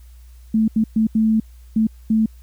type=tone bursts at uneven times; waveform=sine; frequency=220 Hz; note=A3; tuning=in tune; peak=-13 dBFS; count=6; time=0.54-0.68 / 0.76-0.84 / 0.96-1.07 / 1.15-1.4 / 1.76-1.87 / 2.1-2.26 s; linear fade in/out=5 ms; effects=added 60 Hz sine -40 dBFS peak until 2.42 s + white hiss -58 dBFS RMS until 2.42 s